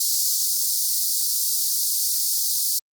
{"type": "high-pass noise", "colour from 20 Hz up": "pink", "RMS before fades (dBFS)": -22, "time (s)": [0, 2.79], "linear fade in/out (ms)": 5, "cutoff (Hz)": 4500, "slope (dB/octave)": 48, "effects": ["Opus 48 kbps"]}